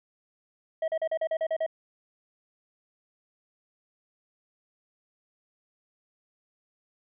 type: tone bursts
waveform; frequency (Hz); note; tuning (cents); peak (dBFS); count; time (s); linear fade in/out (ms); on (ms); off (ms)
triangle; 642; E5; -46; -23; 9; 0.82-1.664; 5; 60; 38
effects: resampled to 8000 Hz